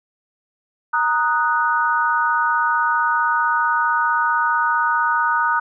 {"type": "chord", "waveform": "sine", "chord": "D# minor", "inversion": "second", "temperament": "equal", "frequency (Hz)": [932.3, 1244.5, 1480], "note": ["A#5", "D#6", "F#6"], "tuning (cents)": [0, 0, 0], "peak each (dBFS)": -20, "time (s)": [0.93, 5.6], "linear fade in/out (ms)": 10, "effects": []}